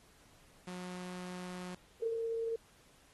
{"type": "tone pair in turn", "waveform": ["sawtooth", "sine"], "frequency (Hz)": [180.9, 455.8], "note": ["F#3", "A#4"], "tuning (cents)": [-39, -39], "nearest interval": "octave + major third", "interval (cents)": 1600, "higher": "second", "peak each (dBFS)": [-38, -33], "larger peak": "second", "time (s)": [[0.67, 1.75], [2.02, 2.56]], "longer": "first", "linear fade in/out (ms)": 5, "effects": ["pink hiss -64 dBFS RMS until 3.13 s", "AAC 32 kbps"]}